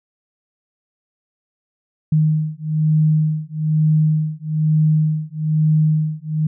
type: beating tone pair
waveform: sine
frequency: 154.5 / 155.6 Hz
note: D#3 / D#3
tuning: -12 / 0 cents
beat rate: 1.1 Hz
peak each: -17 dBFS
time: 2.12-6.47 s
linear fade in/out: 5 ms
effects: none